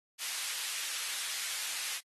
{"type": "high-pass noise", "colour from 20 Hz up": "pink", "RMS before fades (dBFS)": -37, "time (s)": [0.18, 2.01], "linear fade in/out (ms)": 50, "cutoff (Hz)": 2200, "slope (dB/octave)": 12, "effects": ["AAC 32 kbps"]}